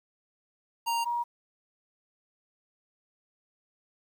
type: tone pair in turn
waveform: square / sine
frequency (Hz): 932 / 951.6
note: A#5 / A#5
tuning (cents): -1 / +35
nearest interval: unison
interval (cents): 36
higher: second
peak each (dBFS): -27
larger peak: neither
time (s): 0.86-1.05 / 1.05-1.24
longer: neither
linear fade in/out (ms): 20
effects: 10-bit